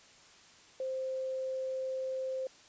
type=tone; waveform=sine; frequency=523.3 Hz; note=C5; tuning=in tune; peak=-33 dBFS; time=0.8-2.47 s; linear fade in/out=2 ms; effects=white hiss -58 dBFS RMS until 2.68 s + resampled to 16000 Hz